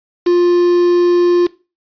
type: tone with quantisation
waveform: triangle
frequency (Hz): 351.3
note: F4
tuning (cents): +10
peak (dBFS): -6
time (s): 0.26-1.47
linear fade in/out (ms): 10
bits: 4
effects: noise-tail reverb RT60 0.3 s tail -19 dB re dry + resampled to 11025 Hz